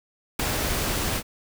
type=noise with ADSR envelope; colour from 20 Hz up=pink; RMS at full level=-22 dBFS; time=0.39-1.23 s; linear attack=7 ms; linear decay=5 ms; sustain=-4 dB; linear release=59 ms; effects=none